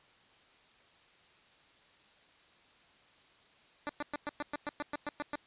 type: tone bursts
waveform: 10% pulse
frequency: 293.7 Hz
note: D4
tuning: in tune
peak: -26 dBFS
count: 12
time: 3.87-5.356 s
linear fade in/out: 0 ms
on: 23 ms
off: 110 ms
effects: white hiss -63 dBFS RMS until 5.46 s + resampled to 8000 Hz